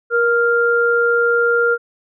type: tone pair together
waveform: sine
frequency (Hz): 472.4 / 1396.9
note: A#4 / F6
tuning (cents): +23 / 0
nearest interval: octave + perfect fifth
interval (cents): 1877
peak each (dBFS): -15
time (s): 0.1-1.78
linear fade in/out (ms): 50
effects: none